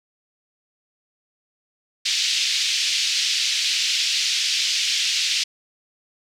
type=band-pass noise; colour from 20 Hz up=white; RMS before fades=-22 dBFS; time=2.05-5.44 s; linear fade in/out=10 ms; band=2500 to 5400 Hz; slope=24 dB/octave; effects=none